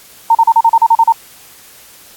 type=tone bursts; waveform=sine; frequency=913 Hz; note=A#5; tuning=36 cents flat; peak=-4 dBFS; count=10; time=0.3-1.124 s; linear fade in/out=5 ms; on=50 ms; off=36 ms; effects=white hiss -40 dBFS RMS until 2.16 s + AAC 64 kbps